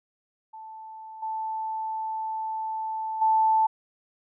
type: tone with level steps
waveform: sine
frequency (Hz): 880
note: A5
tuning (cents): 0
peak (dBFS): -39 / -28 / -18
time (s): 0.53-3.67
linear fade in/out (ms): 10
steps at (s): 1.22 / 3.21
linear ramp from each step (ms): 10
effects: none